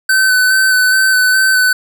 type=tone with vibrato; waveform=square; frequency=1521 Hz; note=F#6; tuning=47 cents sharp; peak=-9 dBFS; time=0.09-1.73 s; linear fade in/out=5 ms; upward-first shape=square; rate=2.4 Hz; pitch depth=17 cents each way; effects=none